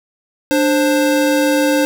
square tone pair together, 295.5 / 528 Hz, D4 / C5, +11 / +16 cents, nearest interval minor seventh, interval 1005 cents, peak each -15 / -16 dBFS, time 0.51-1.85 s, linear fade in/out 0 ms, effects none

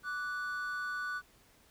triangle tone pair together, 1164.9 / 1480 Hz, D6 / F#6, -14 / 0 cents, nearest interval major third, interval 414 cents, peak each -39 / -34 dBFS, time 0.03-1.22 s, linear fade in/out 50 ms, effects pink hiss -64 dBFS RMS until 1.7 s

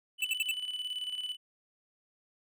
triangle tone with tremolo, 2987 Hz, F#7, 16 cents sharp, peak -31 dBFS, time 0.18-1.37 s, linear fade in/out 50 ms, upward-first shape square, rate 18 Hz, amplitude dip 55%
square tone bursts, 2653 Hz, E7, 10 cents sharp, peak -28 dBFS, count 4, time 0.22-0.513 s, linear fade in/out 2 ms, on 26 ms, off 63 ms
effects none

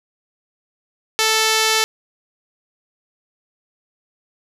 5% pulse tone with low-pass filter, 440.2 Hz, A4, 1 cent sharp, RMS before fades -17 dBFS, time 1.19-1.84 s, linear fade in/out 0 ms, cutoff 9200 Hz, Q 2.4, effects none

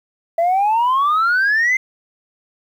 sine exponential sweep, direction up, 659.3 to 2100 Hz, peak -11 dBFS, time 0.38-1.77 s, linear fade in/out 5 ms, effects tanh soft clip ceiling -11 dBFS + 8-bit

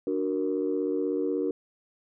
sine chord, D augmented, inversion none, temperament equal, 293.7 / 370 / 466.2 Hz, D4 / F#4 / A#4, 0 / 0 / 0 cents, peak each -29 dBFS, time 0.07-1.51 s, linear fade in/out 2 ms, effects tanh soft clip ceiling -17 dBFS

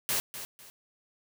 white noise with echo, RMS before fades -29 dBFS, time 0.09-0.2 s, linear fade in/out 0 ms, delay 250 ms, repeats 2, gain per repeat -11 dB, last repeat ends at 0.7 s, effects none

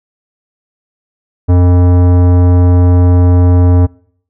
sine tone with tanh clipping, 89 Hz, F2, 33 cents sharp, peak -6 dBFS, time 1.48-3.87 s, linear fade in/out 20 ms, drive 17 dB, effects noise-tail reverb RT60 0.6 s tail -24 dB re dry

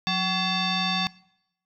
sine tone with frequency modulation, 1706 Hz, G#6, 46 cents sharp, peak -22 dBFS, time 0.07-1.07 s, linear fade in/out 0 ms, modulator 944 Hz, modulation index 3, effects noise-tail reverb RT60 0.8 s tail -22 dB re dry

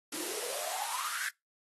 white noise with high-pass filter sweep, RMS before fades -36 dBFS, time 0.12-1.29 s, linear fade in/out 5 ms, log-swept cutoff 280 to 1700 Hz, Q 9.4, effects noise-tail reverb RT60 0.2 s tail -24 dB re dry + AAC 32 kbps

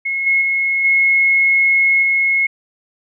sine tone with level steps, 2171 Hz, C#7, 37 cents flat, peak -17 / -11 / -14 / -10 / -12 dBFS, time 0.05-2.47 s, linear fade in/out 10 ms, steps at 0.26 / 0.41 / 0.84 / 2.02 s, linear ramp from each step 10 ms, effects none

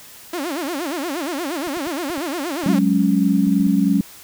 sawtooth tone with vibrato, 311.1 Hz, D#4, in tune, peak -19 dBFS, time 0.33-2.79 s, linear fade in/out 5 ms, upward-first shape sine, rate 8.5 Hz, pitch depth 260 cents each way
clicks, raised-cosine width 3 ms, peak -27 dBFS, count 9, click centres 1.673 / 1.771 / 1.871 / 2.101 / 2.179 / 2.637 / 3.471 / 3.603 / 3.667 s
sine chord, F# suspended second, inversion none, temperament just, 185 / 208.1 / 277.5 Hz, F#3 / G#3 / C#4, 0 / +4 / +2 cents, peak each -18 dBFS, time 2.66-4.01 s, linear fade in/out 2 ms
effects white hiss -42 dBFS RMS until 4.23 s

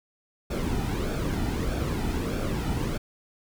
brown noise with flanger, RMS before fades -28 dBFS, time 0.5-2.98 s, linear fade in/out 10 ms, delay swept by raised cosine 1 to 1.86 ms, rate 1.6 Hz, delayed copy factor -0.6, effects none

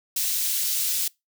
white high-pass noise, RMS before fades -25 dBFS, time 0.16-1.08 s, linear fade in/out 5 ms, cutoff 3600 Hz, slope 12 dB/octave, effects noise-tail reverb RT60 0.2 s tail -24 dB re dry

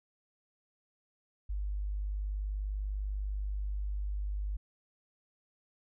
sine tone, 50.2 Hz, G1, 42 cents sharp, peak -32 dBFS, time 1.49-4.57 s, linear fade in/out 10 ms, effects none

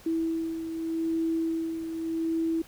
sine beating tone pair, 326.6 / 327.43 Hz, E4 / E4, -16 / -12 cents, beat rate 0.83 Hz, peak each -27 / -35 dBFS, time 0.06-2.62 s, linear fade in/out 5 ms, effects pink hiss -52 dBFS RMS until 2.67 s

